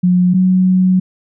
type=tone pair in turn; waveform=sine; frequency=180 / 185.06 Hz; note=F#3 / F#3; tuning=-47 / +1 cents; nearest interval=unison; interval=48 cents; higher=second; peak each=-8 dBFS; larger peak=neither; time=0.03-0.34 / 0.34-1 s; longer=second; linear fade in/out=10 ms; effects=none